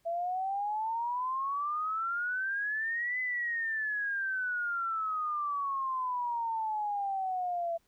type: exponential two-way sweep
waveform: sine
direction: up then down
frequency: 666 to 2026 to 666 Hz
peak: -30 dBFS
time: 0.05-7.78 s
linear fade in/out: 20 ms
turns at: 3.2 s
effects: pink hiss -72 dBFS RMS until 7.87 s